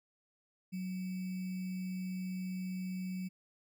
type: tone with sample-and-hold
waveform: sine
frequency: 185 Hz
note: F#3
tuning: in tune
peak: -36 dBFS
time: 0.72-3.29 s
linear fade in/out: 20 ms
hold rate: 2450 Hz
effects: none